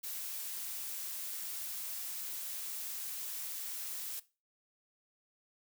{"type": "noise", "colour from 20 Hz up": "blue", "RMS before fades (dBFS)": -41, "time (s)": [0.03, 4.2], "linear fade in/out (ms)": 10, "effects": ["noise-tail reverb RT60 0.3 s tail -18 dB re dry"]}